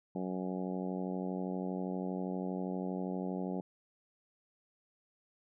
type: harmonic tone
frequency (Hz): 92.5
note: F#2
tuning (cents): 0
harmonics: 2 / 3 / 4 / 5 / 6 / 7 / 8 / 9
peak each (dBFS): -37 / -41 / -43 / -45 / -47 / -48 / -49 / -50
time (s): 0.15-3.61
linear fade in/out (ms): 5
effects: none